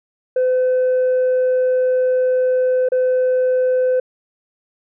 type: tone with dropouts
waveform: sine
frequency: 509 Hz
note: C5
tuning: 48 cents flat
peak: -11 dBFS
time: 0.36-4 s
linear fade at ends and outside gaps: 5 ms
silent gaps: 2.888-2.919 s
effects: tanh soft clip ceiling -12 dBFS